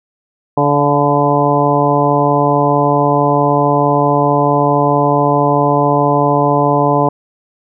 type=harmonic tone with a mistuned harmonic; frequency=144.6 Hz; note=D3; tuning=27 cents flat; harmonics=1 / 2 / 3 / 4 / 5 / 6 / 7; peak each=-17 / -17 / -17 / -17 / -17 / -17 / -17 dBFS; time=0.57-7.09 s; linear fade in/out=5 ms; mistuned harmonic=5; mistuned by=-33 cents; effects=none